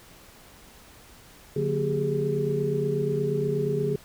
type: tone cluster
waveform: sine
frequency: 146.1 / 181.2 / 231.9 / 388.6 / 417 Hz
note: D3 / F#3 / A#3 / G4 / G#4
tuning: -9 / -36 / -9 / -15 / +7 cents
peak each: -28 / -35 / -35 / -32 / -26 dBFS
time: 1.56-3.96 s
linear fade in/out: 5 ms
effects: pink hiss -51 dBFS RMS until 4.04 s